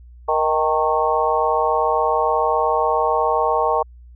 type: harmonic tone with a mistuned harmonic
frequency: 156.5 Hz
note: D#3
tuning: 10 cents sharp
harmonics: 3 / 4 / 5 / 6 / 7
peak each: -22 / -22 / -22 / -22 / -22 dBFS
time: 0.28-3.83 s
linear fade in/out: 10 ms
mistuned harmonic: 6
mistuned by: -55 cents
effects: added 60 Hz sine -40 dBFS peak until 4.15 s